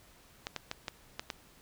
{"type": "clicks", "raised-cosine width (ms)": 0.2, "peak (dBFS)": -18, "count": 6, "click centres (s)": [0.469, 0.563, 0.714, 0.882, 1.195, 1.302], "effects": ["pink hiss -60 dBFS RMS until 1.61 s"]}